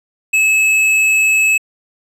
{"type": "tone with hard clipping", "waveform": "sine", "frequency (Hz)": 2592, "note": "E7", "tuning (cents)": -30, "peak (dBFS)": -11, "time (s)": [0.33, 1.58], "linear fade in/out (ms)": 10, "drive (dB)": 13, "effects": ["low-pass 12000 Hz 12 dB/octave"]}